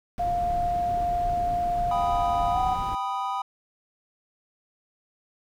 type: noise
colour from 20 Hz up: brown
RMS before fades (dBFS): -34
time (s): 0.18-2.95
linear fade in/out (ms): 0
type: tone with pitch glide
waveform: sine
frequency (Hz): 703 to 749.1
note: F5 to F#5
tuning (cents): +11 to +21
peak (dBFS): -23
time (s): 0.19-2.75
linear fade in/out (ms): 10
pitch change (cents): +110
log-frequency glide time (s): 2.52-2.59
type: chord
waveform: triangle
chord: G augmented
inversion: none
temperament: equal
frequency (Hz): 784 / 987.8 / 1244.5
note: G5 / B5 / D#6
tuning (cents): 0 / 0 / 0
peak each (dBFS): -29 / -28 / -30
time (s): 1.91-3.42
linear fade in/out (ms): 5
effects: none